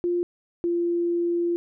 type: tone pair in turn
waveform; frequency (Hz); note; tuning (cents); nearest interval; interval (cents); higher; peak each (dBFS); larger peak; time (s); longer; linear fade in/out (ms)
sine; 350 / 344.4; F4 / F4; +4 / -24; unison; 28; first; -21; neither; 0.04-0.23 / 0.64-1.56; second; 0
effects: none